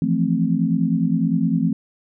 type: chord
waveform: sine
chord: F major seventh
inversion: third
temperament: equal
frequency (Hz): 164.81 / 174.61 / 220 / 261.6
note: E3 / F3 / A3 / C4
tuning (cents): 0 / 0 / 0 / 0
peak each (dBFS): -22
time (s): 0.02-1.73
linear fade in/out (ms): 2
effects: none